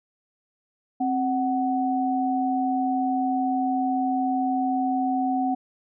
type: tone pair together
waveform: sine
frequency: 263.6 / 745.6 Hz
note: C4 / F#5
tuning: +13 / +13 cents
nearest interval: octave + tritone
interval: 1800 cents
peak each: -24 dBFS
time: 1-5.55 s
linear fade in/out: 10 ms
effects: none